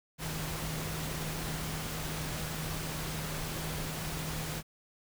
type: tone in noise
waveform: sine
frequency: 156.9 Hz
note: D#3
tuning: 15 cents sharp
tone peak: -39 dBFS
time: 0.18-4.63 s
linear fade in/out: 50 ms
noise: pink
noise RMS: -38 dBFS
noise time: 0.18-4.63 s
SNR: -4 dB
effects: none